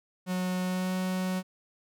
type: tone with pitch glide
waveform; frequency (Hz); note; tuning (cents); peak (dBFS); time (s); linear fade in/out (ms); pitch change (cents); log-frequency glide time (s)
45% pulse; 183.1 to 185.33; F#3 to F#3; -18 to +3; -28; 0.26-1.43; 50; +21; 0.63-0.94
effects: none